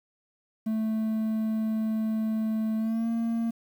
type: tone with pitch glide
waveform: triangle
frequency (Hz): 219.6 to 229.6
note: A3 to A#3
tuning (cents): -3 to -26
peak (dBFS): -23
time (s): 0.66-3.51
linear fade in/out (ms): 10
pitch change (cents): +77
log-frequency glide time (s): 2.77-3.08
effects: 9-bit